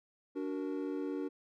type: chord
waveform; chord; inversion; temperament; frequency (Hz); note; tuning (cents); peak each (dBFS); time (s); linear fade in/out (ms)
triangle; D augmented; none; equal with one note detuned; 290 / 370 / 466.2; D4 / F#4 / A#4; -22 / 0 / 0; -35 / -38 / -40; 0.35-1.29; 20
effects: none